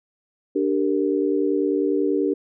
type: chord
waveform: sine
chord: G minor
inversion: second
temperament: equal with one note detuned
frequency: 293.7 / 392 / 462.1 Hz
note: D4 / G4 / Bb4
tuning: 0 / 0 / -15 cents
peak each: -22 / -22 / -25 dBFS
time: 0.55-2.34 s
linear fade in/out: 10 ms
effects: none